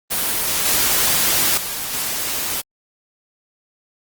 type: noise with level steps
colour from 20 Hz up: white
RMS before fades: -20 / -17 / -26 / -23 dBFS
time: 0.1-2.62 s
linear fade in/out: 20 ms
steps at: 0.65 / 1.57 / 1.93 s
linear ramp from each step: 5 ms
effects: Opus 24 kbps